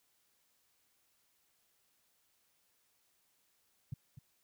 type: tone with echo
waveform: sine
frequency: 130.81 Hz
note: C3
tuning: in tune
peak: -35 dBFS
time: 3.92-3.94 s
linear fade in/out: 5 ms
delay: 250 ms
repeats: 1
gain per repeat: -11 dB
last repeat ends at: 4.19 s
effects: white hiss -75 dBFS RMS until 4.43 s

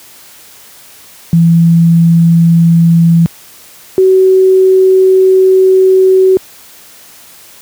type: tone pair in turn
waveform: sine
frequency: 167.4 / 377.2 Hz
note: E3 / F#4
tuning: +27 / +33 cents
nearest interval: octave + major second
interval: 1406 cents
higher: second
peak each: -3 dBFS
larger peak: neither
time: 1.33-3.26 / 3.98-6.37 s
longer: second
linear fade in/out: 0 ms
effects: white hiss -37 dBFS RMS until 7.61 s + high-pass 60 Hz 12 dB/octave

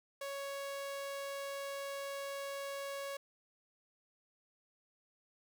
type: tone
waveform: sawtooth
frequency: 556 Hz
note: C#5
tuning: 5 cents sharp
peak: -36 dBFS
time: 0.21-3.17 s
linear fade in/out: 5 ms
effects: none

